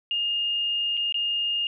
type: tone with dropouts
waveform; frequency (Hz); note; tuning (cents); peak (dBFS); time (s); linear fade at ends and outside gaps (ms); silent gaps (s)
sine; 2832; F7; +23; -23; 0.11-1.67; 1; 0.97-0.974 / 1.124-1.143
effects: none